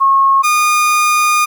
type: tone pair in turn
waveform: sine / 30% pulse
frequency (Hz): 1088 / 1221.2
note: C#6 / D#6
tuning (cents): -33 / -33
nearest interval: major second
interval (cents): 200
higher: second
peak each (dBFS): -7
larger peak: neither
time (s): 0-0.43 / 0.43-1.46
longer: second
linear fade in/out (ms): 20
effects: 8-bit